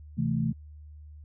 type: chord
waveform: sine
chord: A minor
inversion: first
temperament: equal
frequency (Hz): 130.81 / 164.81 / 220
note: C3 / E3 / A3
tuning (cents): 0 / 0 / 0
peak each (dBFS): -29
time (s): 0.17-0.53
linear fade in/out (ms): 20
effects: added 75 Hz sine -44 dBFS peak until 1.24 s